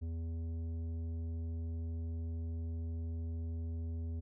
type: tone with tanh clipping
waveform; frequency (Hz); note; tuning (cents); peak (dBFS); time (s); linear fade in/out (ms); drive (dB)
sine; 82.41; E2; 0; -38; 0.01-4.21; 20; 10
effects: none